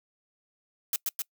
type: noise with echo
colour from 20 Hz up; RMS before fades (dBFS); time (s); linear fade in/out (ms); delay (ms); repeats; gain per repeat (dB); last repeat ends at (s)
blue; -27; 0.93-0.96; 2; 130; 2; -2; 1.22
effects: noise-tail reverb RT60 0.1 s tail -25 dB re dry